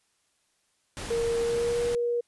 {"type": "noise", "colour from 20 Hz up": "pink", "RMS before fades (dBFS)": -37, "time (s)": [0.97, 1.95], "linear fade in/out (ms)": 0}
{"type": "tone with pitch glide", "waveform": "sine", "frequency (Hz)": [465.6, 477], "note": ["A#4", "A#4"], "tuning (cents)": [-2, 40], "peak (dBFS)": -24, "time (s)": [1.1, 2.21], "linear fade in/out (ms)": 10, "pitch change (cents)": 42, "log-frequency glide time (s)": [1.39, 1.83]}
{"effects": ["white hiss -71 dBFS RMS until 2.27 s", "resampled to 24000 Hz"]}